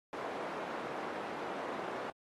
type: band-pass noise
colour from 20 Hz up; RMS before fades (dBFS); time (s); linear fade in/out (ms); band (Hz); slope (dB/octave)
white; -41; 0.13-2.1; 0; 290 to 880; 12
effects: AAC 32 kbps